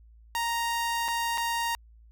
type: tone with dropouts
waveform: sawtooth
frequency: 932.3 Hz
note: A#5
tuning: in tune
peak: -23 dBFS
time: 0.35-1.75 s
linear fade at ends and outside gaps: 0 ms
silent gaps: 1.081-1.085 / 1.375-1.38 s
effects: added 56 Hz sine -51 dBFS peak until 2.11 s